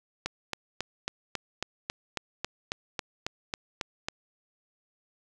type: click train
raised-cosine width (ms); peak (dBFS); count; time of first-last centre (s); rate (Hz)
0.2; -13; 15; 0.26-4.085; 3.66
effects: none